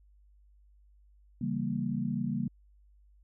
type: chord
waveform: sine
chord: C# diminished seventh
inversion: none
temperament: equal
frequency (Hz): 138.59 / 164.81 / 196 / 233.1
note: C#3 / E3 / G3 / Bb3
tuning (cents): 0 / 0 / 0 / 0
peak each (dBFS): -36 / -38 / -34 / -33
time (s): 1.41-2.48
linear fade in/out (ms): 5
effects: added 50 Hz sine -58 dBFS peak until 3.23 s